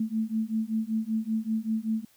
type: beating tone pair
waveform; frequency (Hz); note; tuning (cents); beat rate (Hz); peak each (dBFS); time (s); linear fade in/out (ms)
sine; 218.3 / 223.5; A3 / A3; -13 / +27; 5.2; -29; 0-2.05; 5
effects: white hiss -62 dBFS RMS until 2.16 s